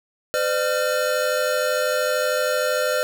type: tone cluster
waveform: square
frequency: 508 / 601 / 1383 Hz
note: B4 / D5 / F6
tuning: +49 / +40 / -17 cents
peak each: -24 / -24 / -27 dBFS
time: 0.34-3.03 s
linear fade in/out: 0 ms
effects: none